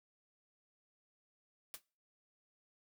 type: noise with exponential decay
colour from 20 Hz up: white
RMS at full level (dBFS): -42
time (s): 1.74-1.82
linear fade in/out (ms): 0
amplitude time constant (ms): 16
effects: noise-tail reverb RT60 0.4 s tail -24 dB re dry